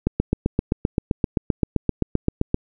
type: click train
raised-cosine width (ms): 3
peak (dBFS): -5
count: 20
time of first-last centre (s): 0.07-2.544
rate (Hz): 7.68
effects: none